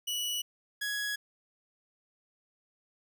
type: tone pair in turn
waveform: sawtooth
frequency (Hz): 2942 / 1671.3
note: F#7 / G#6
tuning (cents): -11 / +10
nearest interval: minor seventh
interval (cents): 979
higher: first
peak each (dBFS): -28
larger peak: neither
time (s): 0.07-0.42 / 0.81-1.16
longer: neither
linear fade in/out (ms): 10
effects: none